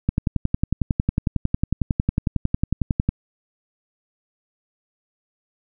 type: click train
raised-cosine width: 5 ms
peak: -6 dBFS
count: 34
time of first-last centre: 0.09-3.09 s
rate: 11 Hz
effects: none